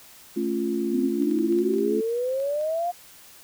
sine chord, A augmented, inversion none, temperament equal with one note detuned, 220 / 277.2 / 347 Hz, A3 / C#4 / E#4, 0 / 0 / -11 cents, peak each -28 / -29 / -26 dBFS, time 0.36-2.01 s, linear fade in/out 10 ms
sine exponential sweep, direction up, 246.9 to 716 Hz, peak -23 dBFS, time 0.92-2.92 s, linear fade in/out 20 ms
clicks, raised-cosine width 0.2 ms, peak -30 dBFS, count 9, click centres 1.223 / 1.312 / 1.388 / 1.525 / 1.587 / 1.738 / 1.784 / 2.401 / 2.612 s
effects white hiss -49 dBFS RMS until 3.43 s

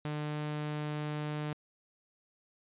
sawtooth tone, 150.1 Hz, D3, 38 cents sharp, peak -30 dBFS, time 0.05-1.53 s, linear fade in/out 0 ms, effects resampled to 8000 Hz

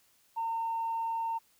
sine tone, 911 Hz, A#5, 40 cents flat, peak -29 dBFS, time 0.36-1.39 s, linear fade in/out 20 ms, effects tanh soft clip ceiling -26 dBFS + white hiss -67 dBFS RMS until 1.59 s

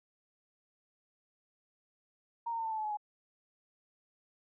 sine tone with pitch steps, 932.3 / 917.9 / 903.7 / 889.7 / 875.9 / 862.4 / 849 / 835.9 Hz, A#5 / A#5 / A5 / A5 / A5 / A5 / G#5 / G#5, 0 / -27 / +46 / +19 / -8 / -35 / +38 / +11 cents, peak -33 dBFS, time 2.46-2.972 s, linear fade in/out 10 ms, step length 64 ms, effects none

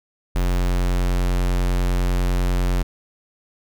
square tone, 45.01 Hz, F#1, 47 cents flat, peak -18 dBFS, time 0.35-2.83 s, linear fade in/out 10 ms, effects none

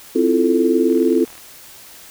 sine chord, F major seventh, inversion second, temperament equal, 261.6 / 329.6 / 349.2 / 440 Hz, C4 / E4 / F4 / A4, 0 / 0 / 0 / 0 cents, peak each -18 dBFS, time 0.15-1.25 s, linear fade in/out 10 ms
click train, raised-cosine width 0.3 ms, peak -26 dBFS, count 20, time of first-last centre 0.9-1.379 s, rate 39.7 Hz
effects white hiss -41 dBFS RMS until 2.1 s

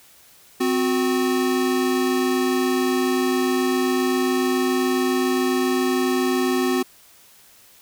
square tone pair together, 258.4 / 365.7 Hz, C4 / F#4, -21 / -20 cents, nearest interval tritone, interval 601 cents, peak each -22 dBFS, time 0.6-6.83 s, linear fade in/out 10 ms, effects white hiss -51 dBFS RMS until 7.81 s

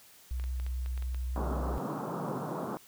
sine tone, 63 Hz, B1, 35 cents sharp, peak -31 dBFS, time 0.31-1.78 s, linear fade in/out 0 ms
clicks, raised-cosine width 0.3 ms, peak -32 dBFS, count 8, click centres 0.398 / 0.44 / 0.599 / 0.665 / 0.861 / 0.977 / 1.024 / 1.146 s
pink band-pass noise, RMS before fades -36 dBFS, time 1.36-2.77 s, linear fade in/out 0 ms, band 130 to 1300 Hz, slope 48 dB/octave
effects white hiss -57 dBFS RMS until 2.87 s

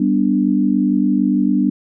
sine chord, G major, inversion none, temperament equal, 196 / 246.9 / 293.7 Hz, G3 / B3 / D4, 0 / 0 / 0 cents, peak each -17 dBFS, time 0-1.7 s, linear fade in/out 5 ms, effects none

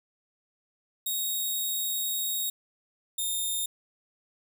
5% pulse tone pair in turn, 3762 / 3646 Hz, A#7 / A#7, +15 / -39 cents, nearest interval minor second, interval 54 cents, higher first, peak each -20 dBFS, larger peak neither, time 1.06-2.5 / 3.18-3.66 s, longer first, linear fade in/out 5 ms, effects none

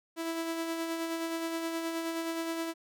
sawtooth tone with tremolo, 329.6 Hz, E4, in tune, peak -27 dBFS, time 0.16-2.74 s, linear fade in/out 50 ms, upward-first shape sine, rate 9.5 Hz, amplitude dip 35%, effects none

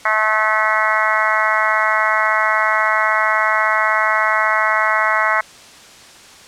harmonic tone, 216.3 Hz, A3, 29 cents flat, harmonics 3 / 4 / 5 / 6 / 7 / 8 / 9 / 10, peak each -23 / -23 / -20 / -21 / -21 / -26 / -20 / -24 dBFS, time 0.05-5.41 s, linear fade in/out 5 ms, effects white hiss -41 dBFS RMS until 6.47 s + low-pass 7000 Hz 12 dB/octave

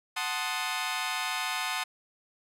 15% pulse chord, F# diminished seventh, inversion none, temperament equal, 740 / 880 / 1046.5 / 1244.5 Hz, F#5 / A5 / C6 / Eb6, 0 / 0 / 0 / 0 cents, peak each -29 dBFS, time 0.16-1.84 s, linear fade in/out 10 ms, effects low-pass 12000 Hz 12 dB/octave

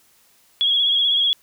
sine tone with vibrato, 3326 Hz, G#7, 2 cents sharp, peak -15 dBFS, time 0.61-1.33 s, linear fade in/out 0 ms, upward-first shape sine, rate 16 Hz, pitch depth 44 cents each way, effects white hiss -57 dBFS RMS until 1.42 s

